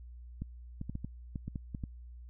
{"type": "clicks", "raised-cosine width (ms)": 5, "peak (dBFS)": -25, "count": 10, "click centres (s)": [0.42, 0.814, 0.896, 0.954, 1.046, 1.358, 1.48, 1.558, 1.748, 1.838], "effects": ["added 60 Hz sine -46 dBFS peak until 2.29 s"]}